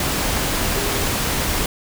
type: tone in noise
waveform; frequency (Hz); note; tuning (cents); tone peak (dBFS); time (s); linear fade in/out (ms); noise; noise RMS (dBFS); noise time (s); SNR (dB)
sine; 404.7; G#4; -45; -29; 0.77-1.04; 2; pink; -21; 0-1.66; -11
effects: none